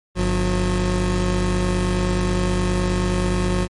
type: tone pair together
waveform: 25% pulse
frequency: 49.52 / 180.7 Hz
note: G1 / F#3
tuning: +18 / -41 cents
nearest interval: octave + minor seventh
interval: 2241 cents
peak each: -17 dBFS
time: 0.15-3.68 s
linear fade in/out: 50 ms
effects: MP3 48 kbps